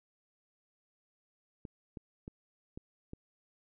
clicks, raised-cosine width 3 ms, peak -30 dBFS, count 5, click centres 1.652 / 1.972 / 2.279 / 2.775 / 3.134 s, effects none

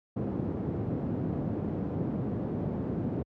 pink band-pass noise, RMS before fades -32 dBFS, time 0.16-3.23 s, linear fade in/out 10 ms, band 120 to 340 Hz, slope 12 dB/octave, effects high-pass 60 Hz 12 dB/octave

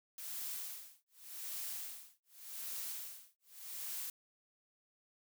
blue noise with tremolo, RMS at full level -42 dBFS, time 0.18-4.1 s, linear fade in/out 2 ms, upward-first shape sine, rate 0.86 Hz, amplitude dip 100%, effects none

